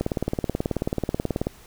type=click train; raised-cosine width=2 ms; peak=-10 dBFS; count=28; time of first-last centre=0.01-1.469 s; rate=18.5 Hz; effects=pink hiss -50 dBFS RMS until 1.66 s